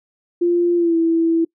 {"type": "tone with pitch glide", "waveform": "sine", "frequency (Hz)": [347.3, 330.1], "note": ["F4", "E4"], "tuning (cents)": [-10, 2], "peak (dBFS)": -13, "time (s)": [0.41, 1.45], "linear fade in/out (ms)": 10, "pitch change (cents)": -88, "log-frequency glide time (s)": [0.76, 0.96], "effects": ["noise-tail reverb RT60 0.1 s tail -24 dB re dry"]}